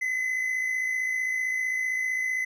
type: tone pair together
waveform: triangle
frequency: 1975.5 / 2031 Hz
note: B6 / B6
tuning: 0 / +48 cents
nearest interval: unison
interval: 48 cents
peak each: -34 / -24 dBFS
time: 0.01-2.45 s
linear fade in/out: 10 ms
effects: none